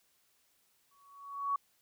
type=tone with exponential growth; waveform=sine; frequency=1122 Hz; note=C#6; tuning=21 cents sharp; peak=-27 dBFS; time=0.91-1.56 s; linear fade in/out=5 ms; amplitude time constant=140 ms; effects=white hiss -72 dBFS RMS until 1.81 s